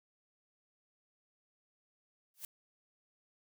blue noise with exponential growth, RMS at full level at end -39 dBFS, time 2.34-2.45 s, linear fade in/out 1 ms, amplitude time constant 22 ms, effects none

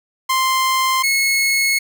sawtooth tone pair in turn, 1046.5 / 2182 Hz, C6 / C#7, 0 / -28 cents, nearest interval octave + minor second, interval 1272 cents, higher second, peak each -11 dBFS, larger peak neither, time 0.29-1.03 / 1.03-1.79 s, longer second, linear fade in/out 10 ms, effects none

